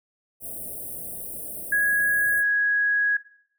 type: band-stop noise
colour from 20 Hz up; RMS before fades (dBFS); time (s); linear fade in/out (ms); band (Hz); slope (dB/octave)
white; -35; 0.4-2.44; 50; 710 to 8600; 96
type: tone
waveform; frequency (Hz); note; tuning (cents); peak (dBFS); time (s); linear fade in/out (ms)
sine; 1661.2; G#6; 0; -18; 1.72-3.17; 5
effects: noise-tail reverb RT60 0.6 s tail -17 dB re dry